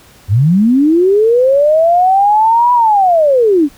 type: linear two-way sweep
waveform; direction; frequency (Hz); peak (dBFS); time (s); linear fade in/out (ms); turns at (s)
sine; up then down; 87.4 to 987.8 to 267.7; -6; 0.28-3.69; 50; 2.73
effects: pink hiss -43 dBFS RMS until 3.77 s